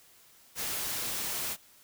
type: noise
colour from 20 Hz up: white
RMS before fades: -34 dBFS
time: 0.55-1.57 s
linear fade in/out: 50 ms
effects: white hiss -59 dBFS RMS until 1.83 s